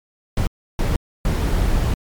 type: noise bursts at uneven times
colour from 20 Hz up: brown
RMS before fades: -18 dBFS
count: 3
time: 0.37-0.47 / 0.79-0.96 / 1.25-1.94 s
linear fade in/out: 2 ms
effects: MP3 96 kbps